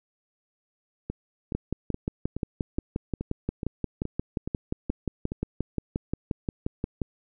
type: two click trains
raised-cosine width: 3 ms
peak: -14 / -18 dBFS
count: 32 / 11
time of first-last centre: 1.55-7.017 / 1.1-5.319 s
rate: 5.67 / 2.37 Hz
effects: none